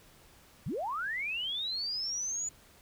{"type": "linear sweep", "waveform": "sine", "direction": "up", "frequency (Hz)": [90.2, 7000], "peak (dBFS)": -32, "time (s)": [0.66, 2.49], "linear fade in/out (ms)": 5, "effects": ["pink hiss -59 dBFS RMS until 2.81 s"]}